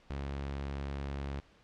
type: tone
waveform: sawtooth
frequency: 69.5 Hz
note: C#2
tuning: 5 cents sharp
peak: -32 dBFS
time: 0.1-1.4 s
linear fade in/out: 0 ms
effects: pink hiss -63 dBFS RMS until 1.63 s + low-pass 4000 Hz 12 dB/octave